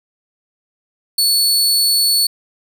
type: tone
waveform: sawtooth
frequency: 4430 Hz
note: C#8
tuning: 2 cents flat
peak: -9 dBFS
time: 1.18-2.27 s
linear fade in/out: 5 ms
effects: none